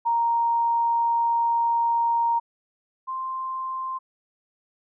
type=tone pair in turn; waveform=sine; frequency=932.3 / 1046.5 Hz; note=A#5 / C6; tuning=0 / 0 cents; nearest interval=major second; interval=200 cents; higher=second; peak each=-19 / -27 dBFS; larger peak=first; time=0.05-2.4 / 3.07-3.99 s; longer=first; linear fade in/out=20 ms; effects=none